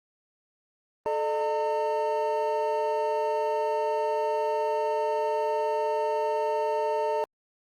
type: tone cluster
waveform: triangle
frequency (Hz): 434.9 / 605 / 908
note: A4 / D#5 / A#5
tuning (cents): -20 / -49 / -46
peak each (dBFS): -27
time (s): 1.06-7.24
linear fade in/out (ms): 0
effects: Opus 24 kbps